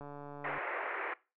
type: click train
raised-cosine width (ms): 1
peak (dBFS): -33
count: 83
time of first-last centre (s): 0.01-0.579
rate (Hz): 144
type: band-pass noise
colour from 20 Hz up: white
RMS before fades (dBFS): -38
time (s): 0.44-1.14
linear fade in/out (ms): 5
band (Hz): 360 to 2200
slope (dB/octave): 48
effects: noise-tail reverb RT60 0.3 s tail -21 dB re dry